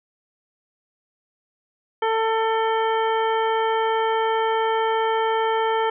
harmonic tone, 446.2 Hz, A4, 24 cents sharp, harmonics 1 / 2 / 3 / 4 / 5 / 7, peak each -22 / -22 / -29 / -32 / -36 / -35 dBFS, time 2.02-5.9 s, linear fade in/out 5 ms, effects none

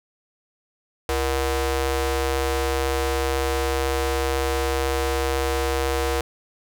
sawtooth ring-modulated tone, 270 Hz, C#4, 45 cents flat, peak -14 dBFS, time 1.09-6.21 s, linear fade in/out 2 ms, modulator 203 Hz, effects none

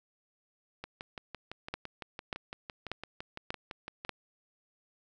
two click trains, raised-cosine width 0.3 ms, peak -24 / -18 dBFS, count 20 / 5, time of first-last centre 0.84-4.049 / 1.74-4.093 s, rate 5.92 / 1.7 Hz, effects none

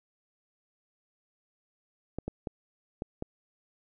clicks, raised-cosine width 2 ms, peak -20 dBFS, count 5, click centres 2.186 / 2.28 / 2.472 / 3.021 / 3.224 s, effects none

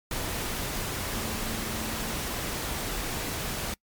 sine tone in noise, 222.3 Hz, A3, 18 cents sharp, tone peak -38 dBFS, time 1.16-2.14 s, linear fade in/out 2 ms, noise pink, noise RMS -32 dBFS, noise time 0.11-3.74 s, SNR -9 dB, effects noise-tail reverb RT60 0.1 s tail -26 dB re dry + MP3 96 kbps

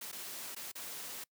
white noise with dropouts, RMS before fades -44 dBFS, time 0.01-1.24 s, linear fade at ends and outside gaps 5 ms, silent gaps 0.117-0.126 / 0.549-0.563 / 0.717-0.753 s, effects noise-tail reverb RT60 0.1 s tail -24 dB re dry + high-pass 150 Hz 12 dB/octave

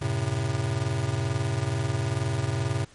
square chord, F# diminished, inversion none, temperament just, 92.5 / 111 / 133.2 Hz, F#2 / A2 / C3, 0 / +16 / +31 cents, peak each -33 / -29 / -29 dBFS, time 0.01-2.85 s, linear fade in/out 10 ms, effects pink hiss -54 dBFS RMS until 2.94 s + MP3 48 kbps

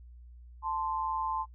sine tone pair together, 880 / 1042.3 Hz, A5 / C6, 0 / -7 cents, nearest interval minor third, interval 293 cents, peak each -33 / -33 dBFS, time 0.62-1.46 s, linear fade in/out 50 ms, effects noise-tail reverb RT60 0.1 s tail -20 dB re dry + added 60 Hz sine -48 dBFS peak until 1.54 s

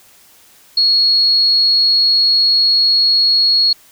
sine tone, 4324 Hz, C#8, 44 cents flat, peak -9 dBFS, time 0.77-3.73 s, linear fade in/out 5 ms, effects white hiss -47 dBFS RMS until 3.91 s

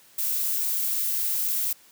violet noise with high-pass filter sweep, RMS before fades -26 dBFS, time 0.18-1.73 s, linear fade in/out 5 ms, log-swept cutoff 580 to 1300 Hz, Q 1, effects white hiss -55 dBFS RMS until 1.91 s + high-pass 100 Hz 12 dB/octave

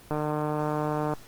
click train, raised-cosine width 1 ms, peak -15 dBFS, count 156, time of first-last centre 0.11-1.136 s, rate 151 Hz, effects pink hiss -51 dBFS RMS until 1.27 s + Opus 24 kbps

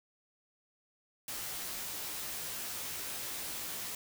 white noise with comb filter, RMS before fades -40 dBFS, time 1.28-3.95 s, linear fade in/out 2 ms, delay 15 ms, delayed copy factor -0.65, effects none

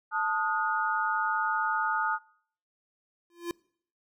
sine chord, D# diminished, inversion second, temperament equal with one note detuned, 880 / 1244.5 / 1445.3 Hz, A5 / D#6 / F#6, 0 / 0 / -41 cents, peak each -30 dBFS, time 0.11-2.19 s, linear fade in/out 50 ms
square tone with exponential growth, 343.9 Hz, F4, 27 cents flat, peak -28 dBFS, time 3.3-3.51 s, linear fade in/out 1 ms, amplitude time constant 45 ms
effects noise-tail reverb RT60 0.6 s tail -25 dB re dry

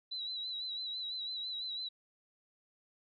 sine tone with vibrato, 3951 Hz, B7, in tune, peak -37 dBFS, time 0.11-1.89 s, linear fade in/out 10 ms, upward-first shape sine, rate 6 Hz, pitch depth 52 cents each way, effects none

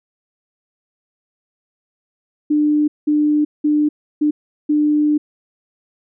sine tone bursts at uneven times, 298.9 Hz, D4, 31 cents sharp, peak -12 dBFS, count 5, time 2.5-2.88 / 3.07-3.45 / 3.64-3.89 / 4.21-4.31 / 4.69-5.18 s, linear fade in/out 10 ms, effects none

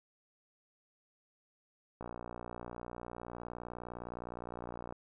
click train, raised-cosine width 1 ms, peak -29 dBFS, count 175, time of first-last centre 2.01-4.925 s, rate 59.7 Hz, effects none

